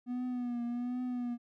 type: tone with vibrato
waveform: triangle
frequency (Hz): 244.2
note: B3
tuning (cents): -19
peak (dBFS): -31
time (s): 0.06-1.38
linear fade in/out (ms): 50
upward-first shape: triangle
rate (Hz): 1.3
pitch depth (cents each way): 54
effects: none